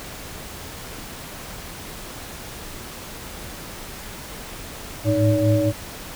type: tone cluster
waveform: sine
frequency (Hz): 106 / 110.3 / 309.1 / 569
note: G#2 / A2 / D#4 / C#5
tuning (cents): +36 / +5 / -11 / +45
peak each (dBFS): -21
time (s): 5.04-5.73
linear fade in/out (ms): 50
effects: pink hiss -36 dBFS RMS until 6.15 s